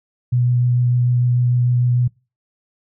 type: tone with vibrato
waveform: sine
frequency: 122.9 Hz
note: B2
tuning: 8 cents flat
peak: -13 dBFS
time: 0.32-2.08 s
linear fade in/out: 10 ms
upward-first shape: sine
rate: 6.7 Hz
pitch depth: 10 cents each way
effects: noise-tail reverb RT60 0.3 s tail -24 dB re dry